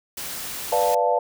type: noise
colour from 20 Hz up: white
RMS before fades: -32 dBFS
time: 0.17-0.95 s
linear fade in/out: 5 ms
type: chord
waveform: sine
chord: B half-diminished seventh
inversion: none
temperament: equal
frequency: 493.9 / 587.3 / 698.5 / 880 Hz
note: B4 / D5 / F5 / A5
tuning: 0 / 0 / 0 / 0 cents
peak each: -23 dBFS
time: 0.72-1.19 s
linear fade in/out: 5 ms
effects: none